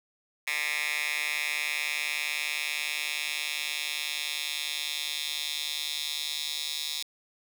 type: tone with high-pass filter sweep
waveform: 10% pulse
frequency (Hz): 150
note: D3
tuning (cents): +37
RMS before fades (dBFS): -32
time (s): 0.47-7.03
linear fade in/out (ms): 5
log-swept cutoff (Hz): 2100 to 4000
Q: 2.7
effects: 8-bit